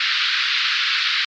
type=band-pass noise; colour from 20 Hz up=white; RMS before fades=-20 dBFS; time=0-1.25 s; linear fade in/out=5 ms; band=1300 to 4500 Hz; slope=48 dB/octave; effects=MP3 64 kbps